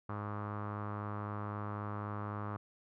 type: tone with low-pass filter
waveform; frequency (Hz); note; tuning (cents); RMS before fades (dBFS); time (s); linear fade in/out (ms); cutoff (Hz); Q
sawtooth; 103.83; G#2; 0; -40; 0.09-2.57; 5; 1200; 4.4
effects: none